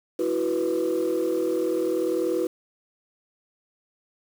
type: chord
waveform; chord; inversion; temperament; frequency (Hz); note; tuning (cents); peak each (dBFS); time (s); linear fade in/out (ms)
sine; E suspended second; none; equal with one note detuned; 329.6 / 370 / 491.6; E4 / F#4 / B4; 0 / 0 / -8; -25; 0.19-2.47; 5
effects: tanh soft clip ceiling -17 dBFS + 7-bit